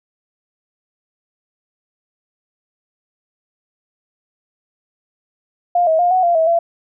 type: tone with pitch steps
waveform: sine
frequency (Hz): 704 / 640 / 707 / 742 / 691 / 646 / 677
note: F5 / D#5 / F5 / F#5 / F5 / E5 / E5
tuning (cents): +14 / +49 / +21 / +5 / -19 / -35 / +46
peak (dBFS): -11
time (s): 5.75-6.59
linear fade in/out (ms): 5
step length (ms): 120
effects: none